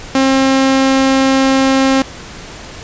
sawtooth tone, 267.3 Hz, C4, 37 cents sharp, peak -5 dBFS, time 0.15-2.02 s, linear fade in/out 2 ms, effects pink hiss -31 dBFS RMS until 2.83 s + resampled to 16000 Hz

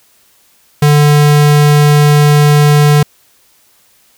square tone, 147.5 Hz, D3, 8 cents sharp, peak -5 dBFS, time 0.82-3.03 s, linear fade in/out 5 ms, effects white hiss -50 dBFS RMS until 4.17 s

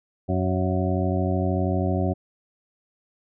harmonic tone with a mistuned harmonic, 92.9 Hz, F#2, 7 cents sharp, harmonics 1 / 2 / 3 / 4 / 6 / 7 / 8, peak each -24 / -27 / -29 / -30 / -32 / -32 / -33 dBFS, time 0.28-2.14 s, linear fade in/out 20 ms, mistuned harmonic 8, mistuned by -34 cents, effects none

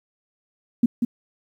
sine tone with echo, 237.5 Hz, A#3, 33 cents sharp, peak -12 dBFS, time 0.83-0.86 s, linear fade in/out 5 ms, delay 190 ms, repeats 1, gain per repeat -5 dB, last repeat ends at 1.05 s, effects 9-bit

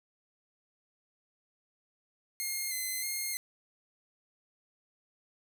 5% pulse tone with vibrato, 2091 Hz, C7, 2 cents flat, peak -23 dBFS, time 2.4-3.37 s, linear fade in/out 0 ms, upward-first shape square, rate 1.6 Hz, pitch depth 34 cents each way, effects none

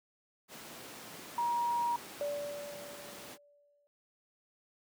pink noise, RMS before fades -47 dBFS, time 0.48-3.38 s, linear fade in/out 50 ms
sine tone, 950 Hz, A#5, 33 cents sharp, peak -29 dBFS, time 1.38-1.96 s, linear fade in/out 2 ms
sine tone with exponential decay, 579 Hz, D5, 25 cents flat, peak -31 dBFS, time 2.21-3.87 s, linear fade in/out 0 ms, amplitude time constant 360 ms
effects high-pass 200 Hz 12 dB/octave

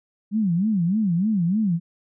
sine tone with vibrato, 192.5 Hz, G3, 31 cents flat, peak -18 dBFS, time 0.31-1.8 s, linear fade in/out 50 ms, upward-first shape sine, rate 3.3 Hz, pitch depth 250 cents each way, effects none

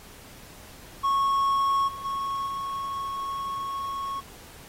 triangle tone with level steps, 1100 Hz, C#6, 14 cents flat, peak -19 / -33 / -25 / -27 dBFS, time 1.03-4.21 s, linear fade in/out 20 ms, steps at 1.87 / 2.04 / 2.46 s, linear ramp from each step 20 ms, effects pink hiss -48 dBFS RMS until 4.68 s + AAC 48 kbps

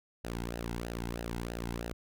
sawtooth tone with flanger, 58.27 Hz, A#1, in tune, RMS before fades -38 dBFS, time 0.24-1.93 s, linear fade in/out 5 ms, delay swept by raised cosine 0.87 to 1.74 ms, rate 3.1 Hz, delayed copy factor -0.7, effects none

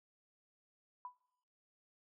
sine tone with exponential decay, 991 Hz, B5, 6 cents sharp, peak -40 dBFS, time 1.05-1.17 s, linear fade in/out 1 ms, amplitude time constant 26 ms, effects noise-tail reverb RT60 0.9 s tail -24 dB re dry

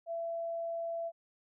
sine tone, 670 Hz, E5, 28 cents sharp, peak -34 dBFS, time 0.06-1.12 s, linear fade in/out 50 ms, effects none

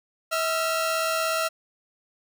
sawtooth tone pair together, 645.6 / 1368 Hz, E5 / F6, -36 / -36 cents, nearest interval octave + minor second, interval 1300 cents, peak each -22 / -23 dBFS, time 0.31-1.49 s, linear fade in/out 20 ms, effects none

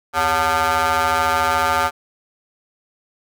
20% pulse ring-modulated tone, 162.6 Hz, E3, 23 cents flat, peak -8 dBFS, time 0.13-1.91 s, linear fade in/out 50 ms, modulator 1050 Hz, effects none

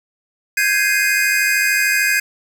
square chord, Ab major seventh, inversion third, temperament equal, 1568 / 1661.2 / 2093 / 2489 Hz, G6 / Ab6 / C7 / Eb7, 0 / 0 / 0 / 0 cents, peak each -22 / -19 / -22 / -20 dBFS, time 0.57-2.2 s, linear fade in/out 5 ms, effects 7-bit

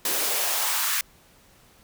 white noise with high-pass filter sweep, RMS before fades -25 dBFS, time 0.05-1.01 s, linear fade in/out 2 ms, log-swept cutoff 300 to 1500 Hz, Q 1.9, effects pink hiss -56 dBFS RMS until 1.83 s

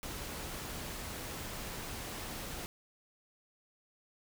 pink noise, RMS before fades -42 dBFS, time 0.03-2.66 s, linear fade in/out 0 ms, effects none

